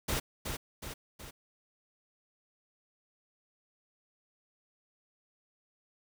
pink noise with echo, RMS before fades -32 dBFS, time 0.08-0.2 s, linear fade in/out 10 ms, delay 370 ms, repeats 3, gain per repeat -5 dB, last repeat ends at 1.31 s, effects none

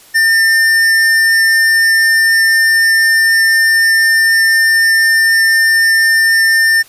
sine tone with hard clipping, 1801 Hz, A6, 40 cents sharp, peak -9 dBFS, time 0.14-6.83 s, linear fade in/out 20 ms, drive 14 dB, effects white hiss -42 dBFS RMS until 6.88 s + resampled to 32000 Hz

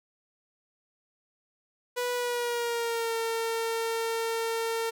sawtooth tone with pitch glide, 490.8 to 455.3 Hz, B4 to A#4, -11 to -41 cents, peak -24 dBFS, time 1.96-4.91 s, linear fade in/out 20 ms, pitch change -130 cents, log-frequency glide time 2.14-3.15 s, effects none

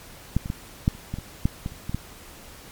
clicks, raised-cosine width 5 ms, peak -8 / -20 / -14 / -6 / -30 / -16 / -20 / -7 / -16 / -29 / -17 / -12 dBFS, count 12, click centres 0.366 / 0.459 / 0.501 / 0.879 / 0.951 / 1.14 / 1.186 / 1.455 / 1.661 / 1.721 / 1.895 / 1.946 s, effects pink hiss -45 dBFS RMS until 2.71 s + MP3 96 kbps

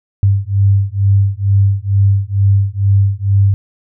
sine beating tone pair, 98 / 100.2 Hz, G2 / G2, 0 / +38 cents, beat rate 2.2 Hz, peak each -12 dBFS, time 0.23-3.54 s, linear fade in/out 0 ms, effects none

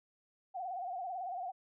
sine tone with vibrato, 733 Hz, F#5, 16 cents flat, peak -37 dBFS, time 0.54-1.52 s, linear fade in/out 20 ms, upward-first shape sine, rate 18 Hz, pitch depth 95 cents each way, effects none

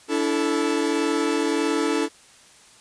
45% pulse chord, D suspended second, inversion none, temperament equal with one note detuned, 288 / 329.6 / 440 Hz, D4 / E4 / A4, -34 / 0 / 0 cents, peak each -25 dBFS, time 0.08-2.09 s, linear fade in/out 50 ms, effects white hiss -51 dBFS RMS until 2.8 s + resampled to 22050 Hz

